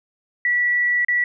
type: tone with dropouts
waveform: sine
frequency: 1949 Hz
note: B6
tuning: 23 cents flat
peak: -16 dBFS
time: 0.45-1.24 s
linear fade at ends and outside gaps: 2 ms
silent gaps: 1.048-1.084 s
effects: none